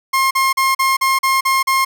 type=tone bursts; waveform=30% pulse; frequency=1067 Hz; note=C6; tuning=34 cents sharp; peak=-10 dBFS; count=8; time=0.13-1.85 s; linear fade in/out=10 ms; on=180 ms; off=40 ms; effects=none